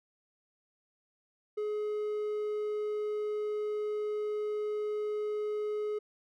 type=tone; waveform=triangle; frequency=421.9 Hz; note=G#4; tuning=27 cents sharp; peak=-29 dBFS; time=1.57-5.99 s; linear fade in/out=10 ms; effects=none